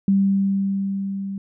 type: tone with level ramp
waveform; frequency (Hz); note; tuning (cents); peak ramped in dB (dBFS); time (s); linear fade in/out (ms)
sine; 196; G3; 0; -13 to -26; 0.08-1.38; 2
effects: none